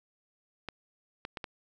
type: clicks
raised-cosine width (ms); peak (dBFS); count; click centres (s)
0.3; -21; 4; 0.687 / 1.251 / 1.372 / 1.442
effects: none